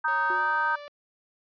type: chord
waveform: sine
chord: Eb major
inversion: second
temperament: just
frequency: 933.4 / 1244.5 / 1555.6 Hz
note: Bb5 / Eb6 / G6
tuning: +2 / 0 / -14 cents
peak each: -27 / -29 / -26 dBFS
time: 0.04-0.76 s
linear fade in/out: 10 ms
type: tone with pitch glide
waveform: sawtooth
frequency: 554.4 to 583.3 Hz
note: C#5 to D5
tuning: 0 to -12 cents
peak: -36 dBFS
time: 0.08-0.88 s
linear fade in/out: 0 ms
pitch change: +88 cents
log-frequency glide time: 0.32-0.41 s
type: tone with exponential decay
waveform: sine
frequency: 362.5 Hz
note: F#4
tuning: 35 cents flat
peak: -33 dBFS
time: 0.3-0.75 s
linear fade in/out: 2 ms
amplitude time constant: 97 ms
effects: resampled to 11025 Hz